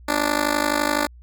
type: tone with amplitude modulation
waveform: 10% pulse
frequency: 293.7 Hz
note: D4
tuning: in tune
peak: -7 dBFS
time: 0.08-1.07 s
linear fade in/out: 10 ms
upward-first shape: sine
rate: 51.9 Hz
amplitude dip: 90%
effects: added 60 Hz sine -42 dBFS peak until 1.22 s